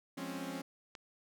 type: chord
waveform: sawtooth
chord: Db major seventh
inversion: first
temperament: equal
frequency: 174.61 / 207.7 / 261.6 / 277.2 Hz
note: F3 / Ab3 / C4 / Db4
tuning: 0 / 0 / 0 / 0 cents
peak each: -42 / -45 / -40 / -39 dBFS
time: 0.17-0.62 s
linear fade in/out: 10 ms
type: click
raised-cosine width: 0.2 ms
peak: -30 dBFS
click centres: 0.952 s
effects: none